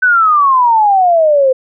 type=exponential sweep; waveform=sine; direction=down; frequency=1528 to 511 Hz; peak=-6 dBFS; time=0.02-1.53 s; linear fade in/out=10 ms; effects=none